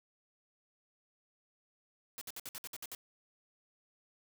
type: noise bursts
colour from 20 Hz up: white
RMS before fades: -44 dBFS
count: 9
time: 2.18-2.949 s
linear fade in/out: 0 ms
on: 33 ms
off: 59 ms
effects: none